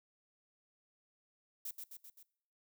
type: noise with echo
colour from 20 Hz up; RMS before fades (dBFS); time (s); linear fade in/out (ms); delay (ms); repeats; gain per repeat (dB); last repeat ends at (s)
violet; -42; 1.65-1.71; 5; 130; 4; -4; 2.23
effects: noise-tail reverb RT60 0.7 s tail -22 dB re dry